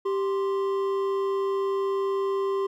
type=tone pair together; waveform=triangle; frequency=392 / 1046.5 Hz; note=G4 / C6; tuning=0 / 0 cents; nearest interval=octave + perfect fourth; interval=1700 cents; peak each=-22 / -31 dBFS; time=0.05-2.67 s; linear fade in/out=10 ms; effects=none